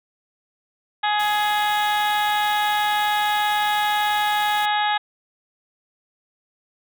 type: harmonic tone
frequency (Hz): 418.5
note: G#4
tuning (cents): +13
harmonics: 2 / 3 / 4 / 5 / 6 / 7 / 8 / 9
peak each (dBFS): -20 / -30 / -26 / -32 / -36 / -35 / -31 / -31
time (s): 1.03-4.98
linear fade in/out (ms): 10
type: noise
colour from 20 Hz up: white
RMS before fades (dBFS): -37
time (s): 1.19-4.66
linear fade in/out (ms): 10
effects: none